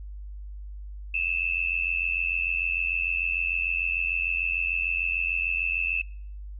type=tone with amplitude modulation; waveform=sine; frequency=2624 Hz; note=E7; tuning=9 cents flat; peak=-20 dBFS; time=1.14-6.02 s; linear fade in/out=5 ms; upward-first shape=sine; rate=86.7 Hz; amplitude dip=90%; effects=noise-tail reverb RT60 0.6 s tail -24 dB re dry + added 50 Hz sine -36 dBFS peak until 6.59 s